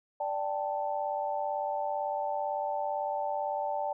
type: chord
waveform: sine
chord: D suspended fourth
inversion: none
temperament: just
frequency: 587.3 / 783.1 / 881 Hz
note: D5 / G5 / A5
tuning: 0 / -2 / +2 cents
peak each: -34 dBFS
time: 0.2-3.93 s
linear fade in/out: 5 ms
effects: none